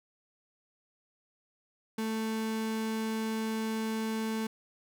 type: tone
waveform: 35% pulse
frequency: 221.1 Hz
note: A3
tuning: 9 cents sharp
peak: -29 dBFS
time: 1.98-4.47 s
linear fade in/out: 5 ms
effects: none